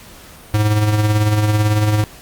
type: tone with tremolo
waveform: square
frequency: 105.9 Hz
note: G#2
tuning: 34 cents sharp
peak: -11 dBFS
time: 0.54-2.04 s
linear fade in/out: 0 ms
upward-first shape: triangle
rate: 18 Hz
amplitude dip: 50%
effects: pink hiss -40 dBFS RMS until 2.21 s + Opus 48 kbps